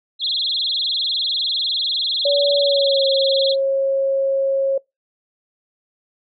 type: tone with vibrato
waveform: sine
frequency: 3700 Hz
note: A#7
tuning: 14 cents flat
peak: -18 dBFS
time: 0.19-3.56 s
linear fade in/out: 50 ms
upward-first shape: sine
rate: 20 Hz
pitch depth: 230 cents each way
type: tone with pitch glide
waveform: sine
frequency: 569 to 543 Hz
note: C#5 to C#5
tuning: +45 to -36 cents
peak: -15 dBFS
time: 2.25-4.78 s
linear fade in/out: 5 ms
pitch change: -81 cents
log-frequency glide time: 2.56-3.07 s
effects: noise-tail reverb RT60 0.2 s tail -26 dB re dry